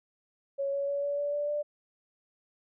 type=tone with pitch steps; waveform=sine; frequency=554.4 / 560.2 / 566 / 572 / 577.9 / 584 / 590.1 Hz; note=C#5 / C#5 / C#5 / D5 / D5 / D5 / D5; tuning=0 / +18 / +36 / -46 / -28 / -10 / +8 cents; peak=-28 dBFS; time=0.58-1.63 s; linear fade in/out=20 ms; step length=150 ms; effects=none